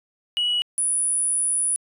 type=tone pair in turn; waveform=sine; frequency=2926 / 9815 Hz; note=F#7 / D#9; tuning=-20 / -25 cents; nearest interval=octave + major sixth; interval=2095 cents; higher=second; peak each=-18 dBFS; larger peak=neither; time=0.37-0.62 / 0.78-1.76 s; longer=second; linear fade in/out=0 ms; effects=tanh soft clip ceiling -17 dBFS